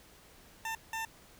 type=tone bursts at uneven times; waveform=20% pulse; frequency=896 Hz; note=A5; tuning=31 cents sharp; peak=-30 dBFS; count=2; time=0.65-0.75 / 0.93-1.05 s; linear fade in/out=2 ms; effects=pink hiss -58 dBFS RMS until 1.39 s